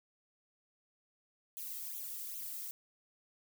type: noise with flanger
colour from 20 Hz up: violet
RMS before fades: -43 dBFS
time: 1.57-2.71 s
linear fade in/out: 0 ms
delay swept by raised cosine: 0.29 to 1.59 ms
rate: 2.5 Hz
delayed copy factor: +1
effects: none